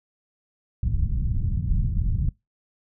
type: low-pass noise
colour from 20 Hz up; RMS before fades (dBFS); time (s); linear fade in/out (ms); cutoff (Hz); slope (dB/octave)
pink; -23; 0.83-2.29; 5; 150; 24
effects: noise-tail reverb RT60 0.2 s tail -23 dB re dry